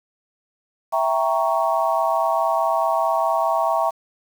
sine chord, E diminished seventh, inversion none, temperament equal, 659.3 / 784 / 932.3 / 1108.7 Hz, E5 / G5 / Bb5 / Db6, 0 / 0 / 0 / 0 cents, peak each -21 / -24 / -23 / -24 dBFS, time 0.92-3.91 s, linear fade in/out 20 ms, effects 7-bit

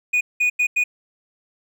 triangle tone bursts at uneven times, 2467 Hz, D#7, 15 cents flat, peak -14 dBFS, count 4, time 0.13-0.21 / 0.4-0.5 / 0.59-0.67 / 0.76-0.84 s, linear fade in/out 10 ms, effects none

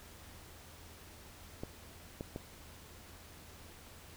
clicks, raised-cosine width 2 ms, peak -26 dBFS, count 3, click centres 1.635 / 2.209 / 2.361 s, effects added 82 Hz sine -58 dBFS peak until 4.16 s + pink hiss -55 dBFS RMS until 4.16 s

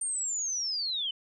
sine linear sweep, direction down, 8870 to 2978 Hz, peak -29 dBFS, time 0.01-1.11 s, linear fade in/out 5 ms, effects none

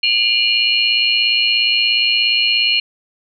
sine tone cluster, 2416 / 2809 / 2926 / 4232 Hz, D7 / F7 / F#7 / C8, +48 / +9 / -20 / +19 cents, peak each -18 dBFS, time 0.03-2.8 s, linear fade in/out 5 ms, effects none

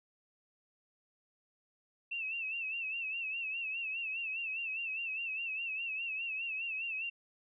sine tone with vibrato, 2657 Hz, E7, 13 cents sharp, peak -35 dBFS, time 2.11-7.1 s, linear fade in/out 10 ms, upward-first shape sine, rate 4.9 Hz, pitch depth 82 cents each way, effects none

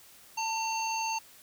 harmonic tone with a mistuned harmonic, 907 Hz, A#5, 48 cents flat, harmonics 1 / 3 / 5 / 7, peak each -31 / -36 / -40 / -38 dBFS, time 0.37-1.19 s, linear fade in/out 10 ms, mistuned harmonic 1, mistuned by -25 cents, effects white hiss -55 dBFS RMS until 1.42 s

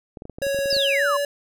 clicks, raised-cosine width 2 ms, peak -23 dBFS, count 12, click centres 0.172 / 0.221 / 0.254 / 0.297 / 0.385 / 0.418 / 0.467 / 0.546 / 0.589 / 0.658 / 0.728 / 0.766 s
square tone with pitch glide, 554.4 to 571.6 Hz, C#5 to D5, 0 to -47 cents, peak -22 dBFS, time 0.42-1.25 s, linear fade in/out 2 ms, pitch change +53 cents, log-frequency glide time 0.95-1.06 s
sine exponential sweep, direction down, 5310 to 1018 Hz, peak -20 dBFS, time 0.7-1.17 s, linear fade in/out 5 ms
effects none

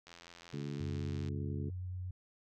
click train, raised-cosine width 0.2 ms, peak -35 dBFS, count 105, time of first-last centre 0.07-1.285 s, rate 85.6 Hz
harmonic tone, 71 Hz, C#2, 42 cents sharp, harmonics 2 / 3 / 4 / 5 / 6, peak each -40 / -44 / -46 / -48 / -50 dBFS, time 0.53-1.7 s, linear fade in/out 5 ms
sine tone with vibrato, 91.3 Hz, F#2, 23 cents flat, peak -38 dBFS, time 0.8-2.11 s, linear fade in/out 5 ms, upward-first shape sine, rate 8.9 Hz, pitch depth 10 cents each way
effects none

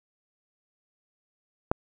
click, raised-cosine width 1 ms, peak -8 dBFS, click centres 1.715 s, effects none

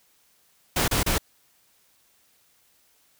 pink noise bursts, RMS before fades -23 dBFS, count 3, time 0.76-1.182 s, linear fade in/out 5 ms, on 120 ms, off 31 ms, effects white hiss -63 dBFS RMS until 3.19 s

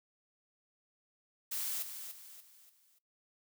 blue noise with echo, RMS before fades -37 dBFS, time 1.51-1.83 s, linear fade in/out 10 ms, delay 290 ms, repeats 4, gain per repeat -8 dB, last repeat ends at 2.99 s, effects noise-tail reverb RT60 0.2 s tail -22 dB re dry

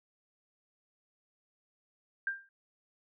sine tone with exponential decay, 1589 Hz, G6, 23 cents sharp, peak -27 dBFS, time 2.27-2.49 s, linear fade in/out 2 ms, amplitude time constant 47 ms, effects none

